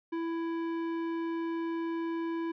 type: tone with tanh clipping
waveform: sine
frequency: 331.7 Hz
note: E4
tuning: 11 cents sharp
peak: -33 dBFS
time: 0.12-2.52 s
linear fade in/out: 10 ms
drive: 14 dB
effects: none